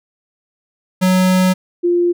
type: tone pair in turn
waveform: square / sine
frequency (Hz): 185 / 349.2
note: F#3 / F4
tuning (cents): 0 / 0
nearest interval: major seventh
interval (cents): 1100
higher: second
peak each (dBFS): -11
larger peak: neither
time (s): 1.01-1.54 / 1.83-2.13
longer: first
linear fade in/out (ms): 20
effects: none